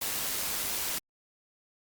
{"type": "noise with amplitude modulation", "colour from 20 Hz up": "white", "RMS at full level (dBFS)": -31, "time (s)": [0.01, 0.99], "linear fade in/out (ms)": 10, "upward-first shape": "sine", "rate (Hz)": 102, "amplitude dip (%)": 30, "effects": ["Opus 48 kbps"]}